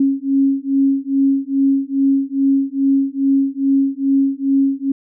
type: beating tone pair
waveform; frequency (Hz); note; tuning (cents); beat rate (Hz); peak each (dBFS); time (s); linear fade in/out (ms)
sine; 272.1 / 274.5; C#4 / C#4; -32 / -17; 2.4; -16 / -16; 0-4.92; 5
effects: none